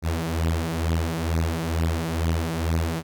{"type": "beating tone pair", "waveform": "sawtooth", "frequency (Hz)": [80.7, 82.9], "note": ["E2", "E2"], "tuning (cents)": [-36, 10], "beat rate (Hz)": 2.2, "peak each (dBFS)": [-22, -21], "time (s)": [0.02, 3.03], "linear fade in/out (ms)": 50, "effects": []}